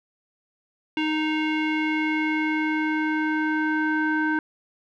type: tone with low-pass filter sweep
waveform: square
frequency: 310 Hz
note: D#4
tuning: 6 cents flat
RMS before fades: -24 dBFS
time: 0.97-4.39 s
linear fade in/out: 2 ms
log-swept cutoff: 2700 to 1500 Hz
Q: 4.2
effects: none